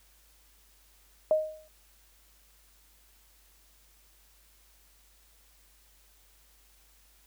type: tone with exponential decay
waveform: sine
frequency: 622.3 Hz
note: D#5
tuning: in tune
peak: -18 dBFS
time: 1.31-1.68 s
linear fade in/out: 1 ms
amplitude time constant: 79 ms
effects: added 50 Hz sine -63 dBFS peak until 7.26 s + white hiss -63 dBFS RMS until 7.26 s